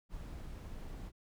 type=noise; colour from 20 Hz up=brown; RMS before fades=-45 dBFS; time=0.09-1.12 s; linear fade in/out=50 ms; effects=none